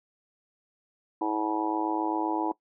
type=harmonic tone; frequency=107.6 Hz; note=A2; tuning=38 cents flat; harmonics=3 / 4 / 5 / 6 / 7 / 8 / 9; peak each=-29 / -38 / -39 / -42 / -35 / -32 / -33 dBFS; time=1.21-2.52 s; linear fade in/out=5 ms; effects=noise-tail reverb RT60 0.1 s tail -20 dB re dry

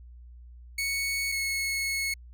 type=tone pair in turn; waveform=sawtooth; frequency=2217 / 2189 Hz; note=C#7 / C#7; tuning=0 / -22 cents; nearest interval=unison; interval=22 cents; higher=first; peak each=-24 dBFS; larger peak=neither; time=0.78-1.32 / 1.32-2.14 s; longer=second; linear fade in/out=5 ms; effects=added 60 Hz sine -45 dBFS peak until 2.33 s

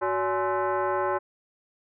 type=tone with frequency modulation; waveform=sine; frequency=100 Hz; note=G2; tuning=35 cents sharp; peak=-23 dBFS; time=0.01-1.19 s; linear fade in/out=20 ms; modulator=472 Hz; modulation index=2.5; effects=none

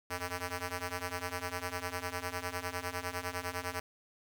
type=ring-modulated tone; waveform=5% pulse; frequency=178.7 Hz; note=F3; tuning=40 cents sharp; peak=-22 dBFS; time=0.1-3.8 s; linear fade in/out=5 ms; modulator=273 Hz; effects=none

